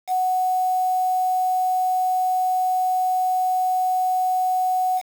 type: tone with quantisation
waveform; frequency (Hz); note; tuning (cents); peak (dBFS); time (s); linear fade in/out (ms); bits
sine; 740; F#5; 0; -18; 0.07-5.02; 50; 6
effects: none